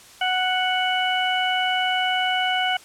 harmonic tone, 740 Hz, F#5, in tune, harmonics 1 / 2 / 3 / 4, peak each -23 / -26 / -28 / -25 dBFS, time 0.21-2.77 s, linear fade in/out 5 ms, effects white hiss -47 dBFS RMS until 2.84 s + low-pass 10000 Hz 12 dB/octave

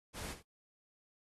pink noise with echo, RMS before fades -44 dBFS, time 0.13-0.36 s, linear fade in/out 50 ms, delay 70 ms, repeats 1, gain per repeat -12 dB, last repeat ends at 0.43 s, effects AAC 32 kbps

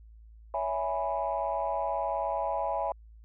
sine chord, C# minor seventh, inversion none, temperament equal with one note detuned, 560.5 / 659.3 / 830.6 / 987.8 Hz, C#5 / E5 / G#5 / B5, +19 / 0 / 0 / 0 cents, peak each -34 / -32 / -32 / -34 dBFS, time 0.54-2.92 s, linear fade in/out 2 ms, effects tanh soft clip ceiling -19 dBFS + added 55 Hz sine -49 dBFS peak until 3.24 s

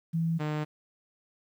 sine / sawtooth tone pair in turn, 164.7 / 151.73 Hz, E3 / D#3, -1 / -43 cents, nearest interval minor second, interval 142 cents, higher first, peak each -25 dBFS, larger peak neither, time 0.13-0.39 / 0.39-0.65 s, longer neither, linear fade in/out 20 ms, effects low-pass 3000 Hz 12 dB/octave + 10-bit

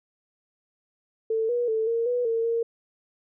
sine tone with pitch steps, 445.4 / 482.6 / 442.1 / 461.7 / 489.7 / 455.8 / 462.2 Hz, A4 / B4 / A4 / A#4 / B4 / A#4 / A#4, +21 / -40 / +8 / -17 / -15 / -39 / -15 cents, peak -22 dBFS, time 1.3-2.63 s, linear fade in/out 5 ms, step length 190 ms, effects none

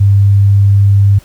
sine tone, 99.8 Hz, G2, 32 cents sharp, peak -4 dBFS, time 0-1.19 s, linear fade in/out 10 ms, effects pink hiss -43 dBFS RMS until 1.24 s

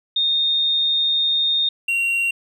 sine / triangle tone pair in turn, 3674 / 2752 Hz, A#7 / F7, -26 / -26 cents, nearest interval perfect fourth, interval 500 cents, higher first, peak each -16 dBFS, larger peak neither, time 0.16-1.69 / 1.88-2.31 s, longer first, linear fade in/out 5 ms, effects none

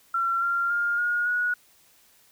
sine tone with pitch steps, 1361 / 1384.8 / 1409 / 1433.6 / 1458.7 Hz, F6 / F6 / F6 / F6 / F#6, -45 / -15 / +15 / +45 / -25 cents, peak -22 dBFS, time 0.14-1.54 s, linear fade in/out 5 ms, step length 280 ms, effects white hiss -59 dBFS RMS until 2.31 s

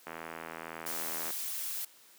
click train, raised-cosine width 0.5 ms, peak -25 dBFS, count 102, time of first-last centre 0.07-1.305 s, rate 81.8 Hz
blue noise, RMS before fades -37 dBFS, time 0.86-1.85 s, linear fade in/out 5 ms
effects white hiss -59 dBFS RMS until 2.18 s + high-pass 200 Hz 12 dB/octave

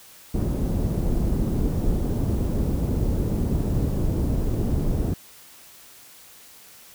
pink low-pass noise, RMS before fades -23 dBFS, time 0.34-5.14 s, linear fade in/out 5 ms, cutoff 320 Hz, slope 12 dB/octave, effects white hiss -48 dBFS RMS until 6.94 s

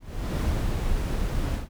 brown noise with ADSR envelope, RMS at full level -24 dBFS, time 0-1.69 s, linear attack 410 ms, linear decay 280 ms, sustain -2 dB, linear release 150 ms, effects none

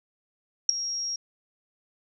sine tone with ADSR envelope, 5600 Hz, F8, 4 cents sharp, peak -9 dBFS, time 0.69-1.16 s, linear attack 4 ms, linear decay 4 ms, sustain -19 dB, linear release 4 ms, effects none

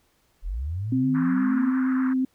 sine linear sweep, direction up, 34.04 to 250 Hz, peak -26 dBFS, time 0.42-1.73 s, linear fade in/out 50 ms
sine tone with vibrato, 260 Hz, C4, 11 cents flat, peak -20 dBFS, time 0.92-2.25 s, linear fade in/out 5 ms, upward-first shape sine, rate 8.5 Hz, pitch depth 11 cents each way
white band-pass noise, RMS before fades -37 dBFS, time 1.14-2.14 s, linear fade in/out 20 ms, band 1000 to 1700 Hz, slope 48 dB/octave
effects pink hiss -66 dBFS RMS until 2.34 s

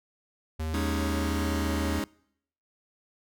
square tone with vibrato, 78.7 Hz, D#2, 20 cents sharp, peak -30 dBFS, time 0.59-2 s, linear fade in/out 10 ms, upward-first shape sine, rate 1.5 Hz, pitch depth 15 cents each way
sawtooth chord, Ab suspended fourth, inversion none, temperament just, 207.7 / 276.9 / 311.5 Hz, Ab3 / Db4 / Eb4, 0 / -2 / +2 cents, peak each -29 dBFS, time 0.74-2.04 s, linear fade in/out 0 ms
effects noise-tail reverb RT60 0.7 s tail -25 dB re dry

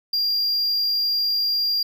triangle tone, 4783 Hz, D8, 31 cents sharp, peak -18 dBFS, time 0.13-1.83 s, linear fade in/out 5 ms, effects none

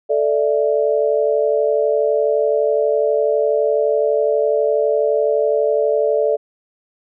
sine chord, A suspended fourth, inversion none, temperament equal, 440 / 587.3 / 659.3 Hz, A4 / D5 / E5, 0 / 0 / 0 cents, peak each -17 / -17 / -22 dBFS, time 0.09-6.37 s, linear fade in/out 20 ms, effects none

